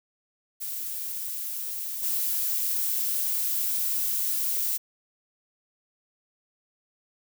violet noise with level steps, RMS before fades -33 / -27 dBFS, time 0.6-4.78 s, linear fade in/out 20 ms, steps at 2.02 s, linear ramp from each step 20 ms, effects none

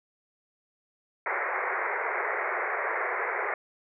white band-pass noise, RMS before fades -30 dBFS, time 1.26-3.54 s, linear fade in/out 2 ms, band 370 to 2200 Hz, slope 96 dB/octave, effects none

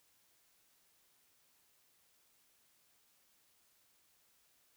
silence, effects white hiss -72 dBFS RMS until 4.76 s

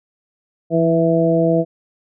harmonic tone with a mistuned harmonic, 164.81 Hz, E3, in tune, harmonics 1 / 2 / 3 / 4, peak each -18 / -18 / -18 / -18 dBFS, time 0.7-1.65 s, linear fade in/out 50 ms, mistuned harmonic 1, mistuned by +25 cents, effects none

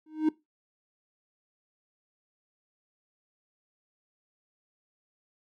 triangle tone with exponential growth, 311.1 Hz, D#4, in tune, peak -16 dBFS, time 0.06-0.29 s, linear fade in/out 5 ms, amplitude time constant 50 ms, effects noise-tail reverb RT60 0.2 s tail -20 dB re dry

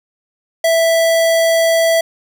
square tone, 659.3 Hz, E5, in tune, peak -11 dBFS, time 0.64-2.01 s, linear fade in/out 5 ms, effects none

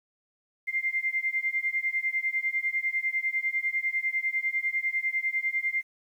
sine beating tone pair, 2093 / 2103 Hz, C7 / C7, 0 / +8 cents, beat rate 10 Hz, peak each -29 dBFS, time 0.67-5.83 s, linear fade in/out 20 ms, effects 10-bit

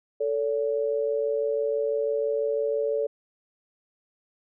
sine tone pair together, 442.9 / 569 Hz, A4 / C#5, +11 / +45 cents, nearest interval major third, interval 434 cents, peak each -25 / -27 dBFS, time 0.2-3.07 s, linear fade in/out 10 ms, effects none

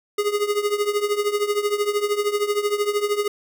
square tone with tremolo, 413.2 Hz, G#4, 9 cents flat, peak -17 dBFS, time 0.18-3.28 s, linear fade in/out 5 ms, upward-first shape triangle, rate 13 Hz, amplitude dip 85%, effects none

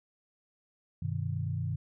sine chord, G augmented, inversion none, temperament equal with one note detuned, 98 / 126.43 / 155.56 Hz, G2 / B2 / D#3, 0 / +41 / 0 cents, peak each -34 / -35 / -35 dBFS, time 1.02-1.76 s, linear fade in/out 5 ms, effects none

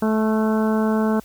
harmonic tone with a mistuned harmonic, 217.9 Hz, A3, 17 cents flat, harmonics 1 / 2 / 3 / 4 / 5 / 6 / 7, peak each -18 / -24 / -28 / -30 / -32 / -34 / -35 dBFS, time 0.02-1.2 s, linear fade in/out 5 ms, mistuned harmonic 6, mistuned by +28 cents, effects added 50 Hz sine -50 dBFS peak until 1.24 s + white hiss -50 dBFS RMS until 1.24 s

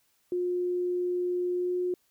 sine tone with pitch glide, 357.3 to 360 Hz, F4 to F#4, +40 to -47 cents, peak -26 dBFS, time 0.32-1.94 s, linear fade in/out 2 ms, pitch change +13 cents, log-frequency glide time 1.55-1.77 s, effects white hiss -70 dBFS RMS until 2.1 s

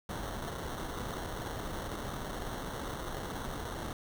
pink noise with sample-and-hold, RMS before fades -39 dBFS, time 0.09-3.93 s, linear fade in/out 2 ms, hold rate 2450 Hz, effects none

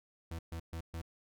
40% pulse tone bursts, 82.41 Hz, E2, in tune, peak -38 dBFS, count 4, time 0.31-1.016 s, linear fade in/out 5 ms, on 79 ms, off 130 ms, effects none

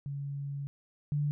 sine tone pair in turn, 140.8 / 146.34 Hz, C#3 / D3, +27 / -6 cents, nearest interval minor second, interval 67 cents, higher second, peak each -34 / -27 dBFS, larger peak second, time 0.06-0.67 / 1.12-1.31 s, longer first, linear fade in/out 0 ms, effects none

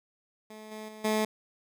15% pulse tone with level steps, 215.9 Hz, A3, 33 cents flat, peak -38 / -33 / -38 / -19 dBFS, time 0.5-1.25 s, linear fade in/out 5 ms, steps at 0.71 / 0.88 / 1.04 s, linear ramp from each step 10 ms, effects none

